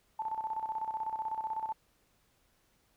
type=tone with tremolo; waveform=sine; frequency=880 Hz; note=A5; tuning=in tune; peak=-31 dBFS; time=0.19-1.73 s; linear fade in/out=5 ms; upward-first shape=square; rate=16 Hz; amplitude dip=65%; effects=pink hiss -71 dBFS RMS until 2.96 s